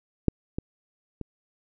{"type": "clicks", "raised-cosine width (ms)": 3, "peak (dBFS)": [-6, -16, -21], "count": 3, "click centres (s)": [0.283, 0.585, 1.213], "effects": []}